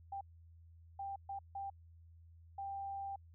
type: tone bursts at uneven times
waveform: sine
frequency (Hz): 790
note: G5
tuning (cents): +13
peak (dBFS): -40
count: 5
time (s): 0.12-0.21 / 0.99-1.16 / 1.29-1.39 / 1.55-1.7 / 2.58-3.16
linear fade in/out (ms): 5
effects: added 83 Hz sine -57 dBFS peak until 3.34 s